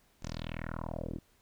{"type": "tone with low-pass filter sweep", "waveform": "10% pulse", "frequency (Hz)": 40.45, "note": "E1", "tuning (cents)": -32, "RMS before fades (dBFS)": -39, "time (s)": [0.22, 1.19], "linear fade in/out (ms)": 10, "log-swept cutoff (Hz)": [6900, 320], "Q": 3.7, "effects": ["pink hiss -68 dBFS RMS until 1.41 s"]}